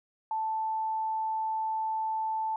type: tone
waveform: sine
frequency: 880 Hz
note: A5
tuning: in tune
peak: -28 dBFS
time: 0.31-2.56 s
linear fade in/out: 2 ms
effects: none